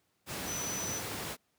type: tone in noise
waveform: sine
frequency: 5990 Hz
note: F#8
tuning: 20 cents sharp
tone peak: -36 dBFS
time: 0.45-1.02 s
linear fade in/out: 50 ms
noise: pink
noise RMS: -38 dBFS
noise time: 0.26-1.37 s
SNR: -1 dB
effects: pink hiss -75 dBFS RMS until 1.58 s + high-pass 100 Hz 12 dB/octave